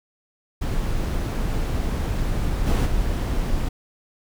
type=noise with level steps; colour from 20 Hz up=brown; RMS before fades=-23 / -18 / -23 dBFS; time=0.61-3.69 s; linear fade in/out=10 ms; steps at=2.66 / 2.85 s; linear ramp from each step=20 ms; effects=none